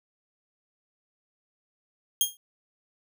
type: tone with exponential decay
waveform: 10% pulse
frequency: 3236 Hz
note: G#7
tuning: 46 cents flat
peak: -9 dBFS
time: 2.21-2.37 s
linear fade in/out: 1 ms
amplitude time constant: 33 ms
effects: none